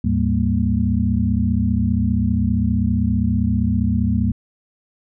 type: tone cluster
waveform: sine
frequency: 76.2 / 106.1 / 197.9 / 233.1 Hz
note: D#2 / G#2 / G3 / A#3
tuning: -36 / +38 / +17 / 0 cents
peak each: -21 dBFS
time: 0.04-4.32 s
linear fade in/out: 5 ms
effects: none